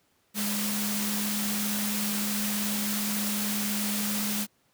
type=tone in noise; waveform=sine; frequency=207.7 Hz; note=G#3; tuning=in tune; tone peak=-30 dBFS; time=0.34-4.47 s; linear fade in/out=50 ms; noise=white; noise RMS=-31 dBFS; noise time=0.34-4.47 s; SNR=-2 dB; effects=pink hiss -68 dBFS RMS until 4.73 s + high-pass 100 Hz 12 dB/octave